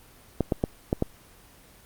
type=clicks; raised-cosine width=2 ms; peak=-9 dBFS; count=5; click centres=0.407 / 0.522 / 0.639 / 0.929 / 1.024 s; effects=pink hiss -53 dBFS RMS until 1.85 s + Opus 24 kbps